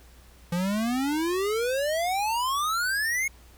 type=exponential sweep; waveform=square; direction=up; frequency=169.6 to 2200 Hz; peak=-25 dBFS; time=0.52-3.28 s; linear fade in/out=5 ms; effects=added 60 Hz sine -51 dBFS peak until 3.57 s + pink hiss -56 dBFS RMS until 3.57 s